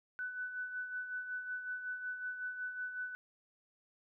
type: tone with tremolo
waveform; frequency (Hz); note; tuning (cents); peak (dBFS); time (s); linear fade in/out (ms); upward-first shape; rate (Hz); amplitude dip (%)
sine; 1496; F#6; +19; -36; 0.19-3.15; 0; sine; 5.4; 55
effects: none